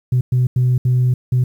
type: tone bursts at uneven times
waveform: sine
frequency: 125.7 Hz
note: B2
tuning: 31 cents sharp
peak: -10 dBFS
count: 5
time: 0.12-0.21 / 0.32-0.47 / 0.56-0.78 / 0.85-1.14 / 1.32-1.44 s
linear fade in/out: 5 ms
effects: tanh soft clip ceiling -9 dBFS + 8-bit